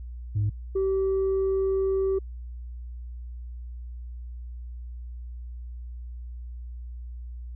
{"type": "tone pair in turn", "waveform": "sine", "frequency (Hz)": [103.83, 385.4], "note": ["G#2", "G4"], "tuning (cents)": [0, -29], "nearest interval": "octave + major seventh", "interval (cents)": 2271, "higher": "second", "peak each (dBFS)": -20, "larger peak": "neither", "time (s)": [[0.35, 0.5], [0.75, 2.19]], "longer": "second", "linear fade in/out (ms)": 10, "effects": ["tanh soft clip ceiling -20 dBFS", "added 60 Hz sine -35 dBFS peak until 7.55 s"]}